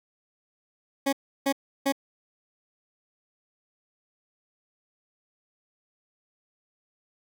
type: tone bursts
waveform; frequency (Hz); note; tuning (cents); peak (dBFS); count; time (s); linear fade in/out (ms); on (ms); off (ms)
20% pulse; 275.3; C#4; -12; -17; 3; 1.06-1.924; 10; 68; 330
effects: none